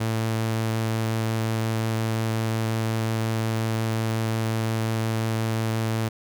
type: tone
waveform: sawtooth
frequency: 111.8 Hz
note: A2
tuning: 28 cents sharp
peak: -19 dBFS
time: 0-6.09 s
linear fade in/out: 10 ms
effects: none